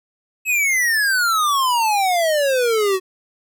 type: exponential sweep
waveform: square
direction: down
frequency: 2602 to 367.3 Hz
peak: -16 dBFS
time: 0.45-3 s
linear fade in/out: 50 ms
effects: none